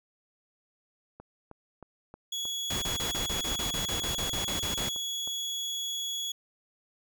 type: click train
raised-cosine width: 1 ms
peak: -31 dBFS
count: 14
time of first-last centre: 1.2-5.275 s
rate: 3.19 Hz
type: tone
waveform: 30% pulse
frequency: 3364 Hz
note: G#7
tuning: 22 cents sharp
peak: -29 dBFS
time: 2.32-6.32 s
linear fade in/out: 5 ms
type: noise bursts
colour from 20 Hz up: pink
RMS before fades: -34 dBFS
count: 15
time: 2.7-4.892 s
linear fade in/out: 5 ms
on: 120 ms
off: 28 ms
effects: none